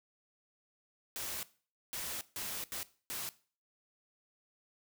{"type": "noise bursts at uneven times", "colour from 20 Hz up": "white", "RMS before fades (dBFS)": -40, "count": 5, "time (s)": [[1.16, 1.43], [1.93, 2.21], [2.36, 2.64], [2.72, 2.83], [3.1, 3.29]], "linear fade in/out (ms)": 0, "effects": ["noise-tail reverb RT60 0.4 s tail -18 dB re dry"]}